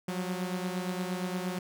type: beating tone pair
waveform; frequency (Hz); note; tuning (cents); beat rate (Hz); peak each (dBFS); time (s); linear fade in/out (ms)
sawtooth; 180 / 188.6; F#3 / F#3; -47 / +33; 8.6; -29 / -33; 0.08-1.59; 5
effects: none